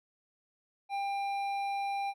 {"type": "tone with hard clipping", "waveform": "sine", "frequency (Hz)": 796, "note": "G5", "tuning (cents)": 26, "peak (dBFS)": -33, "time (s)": [0.89, 2.14], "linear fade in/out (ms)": 50, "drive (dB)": 9, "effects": []}